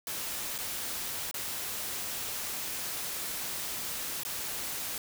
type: noise with dropouts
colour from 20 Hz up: white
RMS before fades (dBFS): -36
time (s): 0.07-4.98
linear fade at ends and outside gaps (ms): 1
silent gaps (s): 0.58-0.586 / 1.312-1.342 / 4.234-4.25
effects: none